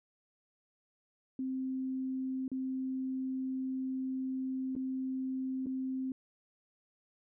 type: tone with dropouts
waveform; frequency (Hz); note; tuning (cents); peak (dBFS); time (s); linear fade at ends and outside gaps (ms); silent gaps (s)
sine; 261.6; C4; 0; -33; 1.39-6.12; 2; 2.48-2.516 / 4.753-4.763 / 5.66-5.667
effects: none